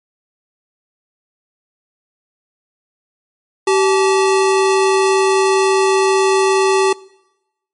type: tone pair together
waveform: square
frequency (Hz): 385.3 / 865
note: G4 / A5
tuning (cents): -30 / -30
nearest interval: octave + major second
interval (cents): 1400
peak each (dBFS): -12 / -19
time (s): 3.67-6.93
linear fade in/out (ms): 5
effects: noise-tail reverb RT60 0.9 s tail -22 dB re dry + MP3 48 kbps